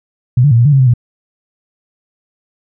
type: tone with pitch steps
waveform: sine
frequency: 123.8 / 145.8 / 116.2 / 119.2 / 147.5 / 135.9 / 129.6 / 120.6 Hz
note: B2 / D3 / A#2 / A#2 / D3 / C#3 / C3 / B2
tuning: +5 / -12 / -5 / +39 / +8 / -34 / -16 / -41 cents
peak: -5 dBFS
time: 0.37-0.938 s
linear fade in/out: 5 ms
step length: 71 ms
effects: none